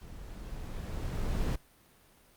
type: noise with level ramp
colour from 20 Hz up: brown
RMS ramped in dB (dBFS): -47 to -29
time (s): 0.01-1.56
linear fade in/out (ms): 10
effects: pink hiss -62 dBFS RMS until 2.36 s + Opus 48 kbps